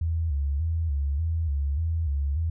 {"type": "tone with vibrato", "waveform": "sine", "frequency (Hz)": 76, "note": "D#2", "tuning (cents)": -40, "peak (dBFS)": -23, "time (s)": [0.01, 2.5], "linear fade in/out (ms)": 5, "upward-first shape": "square", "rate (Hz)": 1.7, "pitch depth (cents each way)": 130, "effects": []}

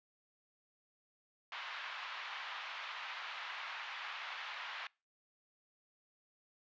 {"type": "band-pass noise", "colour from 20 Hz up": "pink", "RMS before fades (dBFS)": -45, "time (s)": [1.52, 4.87], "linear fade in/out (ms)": 2, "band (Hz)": [950, 3500], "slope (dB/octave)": 24, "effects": ["noise-tail reverb RT60 0.3 s tail -26 dB re dry", "resampled to 16000 Hz"]}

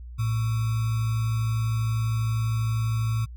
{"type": "tone with sample-and-hold", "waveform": "sine", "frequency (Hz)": 112.5, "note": "A2", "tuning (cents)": 39, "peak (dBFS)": -22, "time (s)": [0.18, 3.26], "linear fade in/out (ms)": 20, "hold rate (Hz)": 1225, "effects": ["added 60 Hz sine -37 dBFS peak until 3.36 s"]}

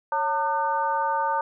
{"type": "harmonic tone with a mistuned harmonic", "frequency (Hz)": 301.8, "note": "D4", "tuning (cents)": 47, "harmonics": [2, 3, 4, 5], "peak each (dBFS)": [-31, -23, -30, -33], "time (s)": [0.12, 1.41], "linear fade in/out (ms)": 2, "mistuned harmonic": 2, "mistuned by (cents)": -150, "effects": []}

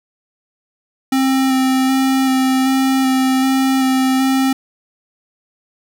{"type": "tone with vibrato", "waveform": "square", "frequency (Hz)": 263.5, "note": "C4", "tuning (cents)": 12, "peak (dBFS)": -13, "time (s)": [1.12, 4.53], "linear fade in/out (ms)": 5, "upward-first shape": "square", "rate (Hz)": 1.3, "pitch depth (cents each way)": 12, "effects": []}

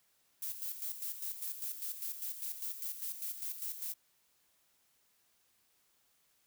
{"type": "noise with tremolo", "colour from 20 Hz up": "violet", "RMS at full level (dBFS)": -39, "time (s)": [0.42, 3.94], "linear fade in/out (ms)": 5, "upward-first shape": "square", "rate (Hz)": 5, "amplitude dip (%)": 60, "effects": ["white hiss -73 dBFS RMS until 6.46 s"]}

